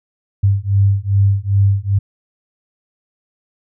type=beating tone pair; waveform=sine; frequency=98 / 100.5 Hz; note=G2 / G2; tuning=0 / +44 cents; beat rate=2.5 Hz; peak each=-14 dBFS; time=0.43-1.99 s; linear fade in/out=10 ms; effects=none